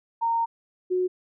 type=tone pair in turn; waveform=sine; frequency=922 / 365.9 Hz; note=A#5 / F#4; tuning=-19 / -19 cents; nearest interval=octave + major third; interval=1600 cents; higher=first; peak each=-21 dBFS; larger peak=neither; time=0.21-0.46 / 0.9-1.08 s; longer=first; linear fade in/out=20 ms; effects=none